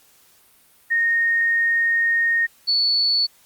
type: tone pair in turn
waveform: sine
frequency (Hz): 1851 / 4443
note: A#6 / C#8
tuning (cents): -13 / +3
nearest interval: octave + minor third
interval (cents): 1516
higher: second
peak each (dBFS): -16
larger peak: neither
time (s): 0.9-2.47 / 2.67-3.27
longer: first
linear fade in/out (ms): 20
effects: white hiss -55 dBFS RMS until 3.45 s + Opus 48 kbps